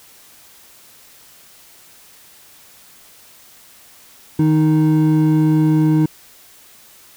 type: tone pair together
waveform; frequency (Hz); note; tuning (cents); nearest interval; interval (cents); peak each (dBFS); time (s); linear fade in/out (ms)
triangle; 155.56 / 311.1; D#3 / D#4; 0 / 0; octave; 1200; -12; 4.39-6.06; 5
effects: white hiss -46 dBFS RMS until 7.16 s